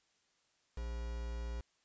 triangle tone with quantisation, 58.27 Hz, A#1, in tune, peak -36 dBFS, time 0.77-1.61 s, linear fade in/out 5 ms, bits 8, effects white hiss -75 dBFS RMS until 1.84 s + resampled to 16000 Hz

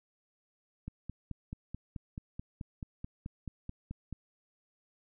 click train, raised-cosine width 5 ms, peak -27 dBFS, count 16, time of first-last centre 0.88-4.127 s, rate 4.62 Hz, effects none

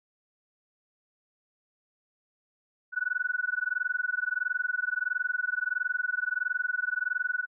sine tone with amplitude modulation, 1480 Hz, F#6, in tune, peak -23 dBFS, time 2.92-7.47 s, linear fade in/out 50 ms, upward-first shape sine, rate 21.5 Hz, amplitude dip 100%, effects none

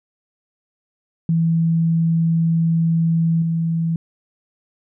sine tone with level steps, 164.81 Hz, E3, in tune, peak -14 / -17 dBFS, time 1.29-3.96 s, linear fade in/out 2 ms, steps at 3.42 s, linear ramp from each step 2 ms, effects none

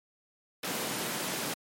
pink high-pass noise, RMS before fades -34 dBFS, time 0.63-1.54 s, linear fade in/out 5 ms, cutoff 160 Hz, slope 24 dB/octave, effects MP3 64 kbps

